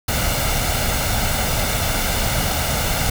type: noise with comb filter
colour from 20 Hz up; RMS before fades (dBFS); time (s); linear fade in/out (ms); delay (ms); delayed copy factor
pink; -20; 0.08-3.1; 5; 1.4; +0.55
effects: none